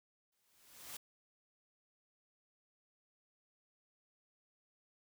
white noise with exponential growth, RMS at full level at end -45 dBFS, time 0.32-0.97 s, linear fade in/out 5 ms, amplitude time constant 140 ms, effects none

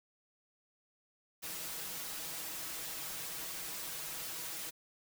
white noise with comb filter, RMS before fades -42 dBFS, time 1.42-4.71 s, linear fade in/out 20 ms, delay 6.2 ms, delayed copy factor +0.9, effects none

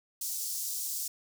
pink high-pass noise, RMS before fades -35 dBFS, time 0.21-1.08 s, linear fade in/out 5 ms, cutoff 5600 Hz, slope 24 dB/octave, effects none

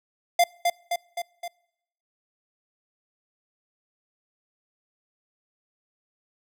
square tone with echo, 696 Hz, F5, 6 cents flat, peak -16 dBFS, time 0.39-0.44 s, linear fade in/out 5 ms, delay 260 ms, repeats 4, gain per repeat -4 dB, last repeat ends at 1.48 s, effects noise-tail reverb RT60 0.8 s tail -25 dB re dry

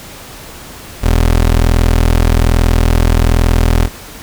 25% pulse tone, 41.2 Hz, E1, in tune, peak -4 dBFS, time 1.01-3.89 s, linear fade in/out 50 ms, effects pink hiss -32 dBFS RMS until 4.22 s

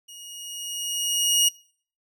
20% pulse tone with level ramp, 2878 Hz, F#7, 49 cents flat, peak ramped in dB -36 to -10 dBFS, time 0.08-1.49 s, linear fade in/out 10 ms, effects noise-tail reverb RT60 0.5 s tail -24 dB re dry

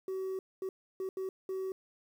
sine tone bursts at uneven times, 379.3 Hz, F#4, 43 cents sharp, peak -31 dBFS, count 5, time 0.08-0.39 / 0.62-0.69 / 1-1.09 / 1.17-1.29 / 1.49-1.72 s, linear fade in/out 2 ms, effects tanh soft clip ceiling -33 dBFS + 10-bit

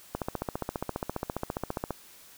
click train, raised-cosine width 1 ms, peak -16 dBFS, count 27, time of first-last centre 0.15-1.907 s, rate 14.8 Hz, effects white hiss -53 dBFS RMS until 2.37 s

